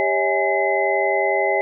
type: tone cluster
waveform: sine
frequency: 395.9 / 555 / 646 / 829 / 2042 Hz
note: G4 / C#5 / E5 / G#5 / C7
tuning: +17 / +2 / -35 / -3 / -43 cents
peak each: -23 dBFS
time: 0-1.61 s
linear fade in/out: 0 ms
effects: none